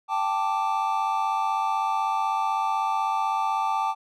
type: chord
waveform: triangle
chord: G suspended second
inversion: none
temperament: equal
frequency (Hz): 784 / 880 / 1174.7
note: G5 / A5 / D6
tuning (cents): 0 / 0 / 0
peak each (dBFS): -26 / -24 / -26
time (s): 0.08-3.95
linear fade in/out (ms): 50
effects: none